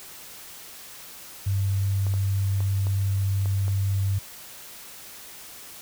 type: tone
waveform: sine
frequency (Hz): 98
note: G2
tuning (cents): 0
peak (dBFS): -21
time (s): 1.46-4.19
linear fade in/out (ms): 10
type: clicks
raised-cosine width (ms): 1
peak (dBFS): -25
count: 6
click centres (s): 2.067 / 2.139 / 2.605 / 2.869 / 3.458 / 3.681
effects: white hiss -43 dBFS RMS until 5.81 s